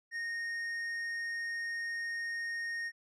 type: tone with tanh clipping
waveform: sine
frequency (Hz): 1853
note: A#6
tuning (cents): -11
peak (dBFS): -36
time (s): 0.11-2.92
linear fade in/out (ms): 50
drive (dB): 7
effects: none